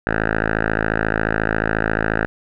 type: tone with low-pass filter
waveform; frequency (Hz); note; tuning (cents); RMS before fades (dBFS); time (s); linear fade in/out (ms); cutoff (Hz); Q
5% pulse; 54.2; A1; -25; -20; 0.07-2.26; 0; 1600; 4
effects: none